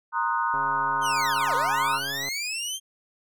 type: chord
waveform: sine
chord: C half-diminished seventh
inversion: third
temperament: equal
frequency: 932.3 / 1046.5 / 1244.5 / 1480 Hz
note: Bb5 / C6 / Eb6 / Gb6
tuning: 0 / 0 / 0 / 0 cents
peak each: -26 / -30 / -28 / -30 dBFS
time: 0.12-2 s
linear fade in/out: 50 ms
type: click train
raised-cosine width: 1 ms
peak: -26 dBFS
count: 242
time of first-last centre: 0.54-2.286 s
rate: 138 Hz
type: linear two-way sweep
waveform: 20% pulse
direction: down then up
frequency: 3208 to 462.2 to 3208 Hz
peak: -23 dBFS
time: 1.01-2.8 s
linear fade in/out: 50 ms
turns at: 1.55 s
effects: none